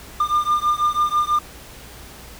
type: beating tone pair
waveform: triangle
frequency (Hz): 1200 / 1206.1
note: D6 / D6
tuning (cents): +37 / +46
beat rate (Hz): 6.1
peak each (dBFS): -18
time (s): 0.2-1.39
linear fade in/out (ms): 5
effects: added 60 Hz sine -45 dBFS peak until 2.39 s + pink hiss -41 dBFS RMS until 2.39 s